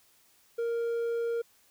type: tone with hard clipping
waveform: sine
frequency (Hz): 466.2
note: A#4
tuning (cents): 0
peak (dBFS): -29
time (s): 0.58-1.42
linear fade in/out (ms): 10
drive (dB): 3
effects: white hiss -64 dBFS RMS until 1.7 s